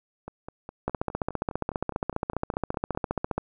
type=two click trains; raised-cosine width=1 ms; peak=-12 / -23 dBFS; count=38 / 14; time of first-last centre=0.88-3.38 / 0.28-2.949 s; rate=14.8 / 4.87 Hz; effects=none